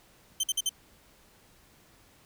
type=tone bursts; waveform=20% pulse; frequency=3100 Hz; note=G7; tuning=20 cents flat; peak=-20 dBFS; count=4; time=0.4-0.693 s; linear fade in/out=5 ms; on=35 ms; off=51 ms; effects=pink hiss -60 dBFS RMS until 2.25 s